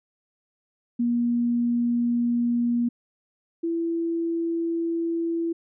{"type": "tone pair in turn", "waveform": "sine", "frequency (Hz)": [238.5, 333.9], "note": ["A#3", "E4"], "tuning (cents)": [40, 22], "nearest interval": "tritone", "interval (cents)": 582, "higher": "second", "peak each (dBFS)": [-20, -23], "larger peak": "first", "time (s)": [[0.99, 2.89], [3.63, 5.53]], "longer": "neither", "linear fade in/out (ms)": 10, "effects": []}